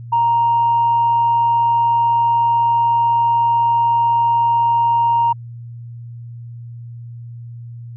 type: tone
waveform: sine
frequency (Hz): 934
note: A#5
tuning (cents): +3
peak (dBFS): -11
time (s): 0.12-5.33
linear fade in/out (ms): 10
effects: tanh soft clip ceiling -7 dBFS + added 118 Hz sine -30 dBFS peak until 7.96 s